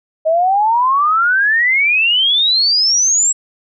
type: exponential sweep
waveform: sine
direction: up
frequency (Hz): 622.3 to 7750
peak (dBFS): -10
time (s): 0.25-3.33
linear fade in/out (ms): 20
effects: none